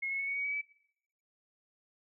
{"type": "tone with pitch steps", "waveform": "sine", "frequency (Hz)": [2165, 2186, 2208, 2230, 2252, 2274, 2296], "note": ["C#7", "C#7", "C#7", "C#7", "C#7", "C#7", "D7"], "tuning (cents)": [-41, -25, -7, 10, 27, 44, -40], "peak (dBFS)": -32, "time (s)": [0.02, 0.615], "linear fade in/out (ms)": 10, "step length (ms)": 85, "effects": ["noise-tail reverb RT60 0.7 s tail -20 dB re dry"]}